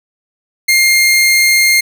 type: tone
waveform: sawtooth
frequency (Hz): 2119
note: C7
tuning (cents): +21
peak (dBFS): -4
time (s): 0.68-1.81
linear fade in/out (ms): 10
effects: none